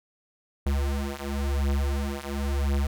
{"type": "beating tone pair", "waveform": "square", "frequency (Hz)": [69.3, 70.26], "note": ["C#2", "C#2"], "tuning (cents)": [0, 24], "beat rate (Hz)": 0.96, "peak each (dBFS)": [-29, -28], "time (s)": [0.66, 2.87], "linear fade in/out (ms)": 5, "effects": []}